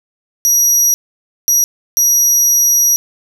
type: tone bursts at uneven times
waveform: 35% pulse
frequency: 5780 Hz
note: F#8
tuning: 41 cents flat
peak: -6 dBFS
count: 3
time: 0.45-0.94 / 1.48-1.64 / 1.97-2.96 s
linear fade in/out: 0 ms
effects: none